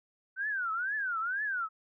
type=tone with vibrato; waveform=sine; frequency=1500 Hz; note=F#6; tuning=23 cents sharp; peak=-30 dBFS; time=0.36-1.69 s; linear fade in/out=50 ms; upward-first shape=triangle; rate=2.1 Hz; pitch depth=280 cents each way; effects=none